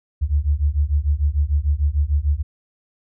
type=beating tone pair; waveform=sine; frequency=69.8 / 76.5 Hz; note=C#2 / D#2; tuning=+13 / -29 cents; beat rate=6.7 Hz; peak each=-19 dBFS; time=0.21-2.43 s; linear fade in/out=20 ms; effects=none